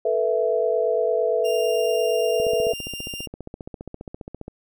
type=chord; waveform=sine; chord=A suspended second; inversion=none; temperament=equal with one note detuned; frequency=440 / 488.8 / 659.3 Hz; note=A4 / B4 / E5; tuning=0 / -18 / 0 cents; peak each=-23 dBFS; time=0.05-2.73 s; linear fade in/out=5 ms
type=tone with tremolo; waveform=sawtooth; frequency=2794 Hz; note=F7; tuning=in tune; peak=-27 dBFS; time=1.44-3.27 s; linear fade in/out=20 ms; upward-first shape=sine; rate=20 Hz; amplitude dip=25%
type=click train; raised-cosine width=2 ms; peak=-21 dBFS; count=32; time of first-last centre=2.4-4.481 s; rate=14.9 Hz
effects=none